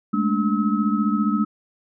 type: tone cluster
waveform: sine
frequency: 206.9 / 221.7 / 291.1 / 1287 Hz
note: G#3 / A3 / D4 / E6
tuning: -6 / +13 / -15 / -42 cents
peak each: -21 / -23 / -25 / -27 dBFS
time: 0.13-1.45 s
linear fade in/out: 10 ms
effects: none